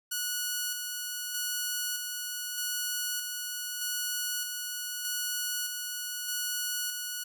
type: tone with tremolo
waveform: 5% pulse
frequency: 1465 Hz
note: F#6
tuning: 18 cents flat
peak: -19 dBFS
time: 0.11-7.24 s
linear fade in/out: 10 ms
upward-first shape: square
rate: 0.81 Hz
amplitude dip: 35%
effects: none